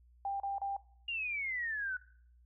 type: tone bursts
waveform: sine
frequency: 793 Hz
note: G5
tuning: 20 cents sharp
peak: -33 dBFS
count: 3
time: 0.25-0.766 s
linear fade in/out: 2 ms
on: 150 ms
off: 33 ms
type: exponential sweep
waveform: sine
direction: down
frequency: 2839 to 1472 Hz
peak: -34 dBFS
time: 1.08-1.97 s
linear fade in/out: 5 ms
effects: noise-tail reverb RT60 0.6 s tail -21 dB re dry + added 60 Hz sine -60 dBFS peak until 2.45 s